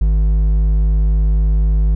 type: tone with hard clipping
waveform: triangle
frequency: 51.91 Hz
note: G#1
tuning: in tune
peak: -12 dBFS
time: 0.01-1.95 s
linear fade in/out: 5 ms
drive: 9 dB
effects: none